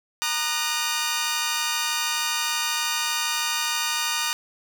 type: chord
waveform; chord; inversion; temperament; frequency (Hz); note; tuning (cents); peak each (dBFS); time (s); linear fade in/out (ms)
10% pulse; D# minor; second; equal with one note detuned; 932.3 / 1218.9 / 1480; A#5 / D#6 / F#6; 0 / -36 / 0; -19 / -19 / -21; 0.22-4.33; 0
effects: none